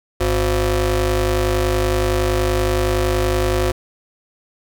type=ring-modulated tone; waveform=25% pulse; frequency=155.56 Hz; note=D#3; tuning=in tune; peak=-9 dBFS; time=0.2-3.72 s; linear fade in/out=10 ms; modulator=208 Hz; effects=none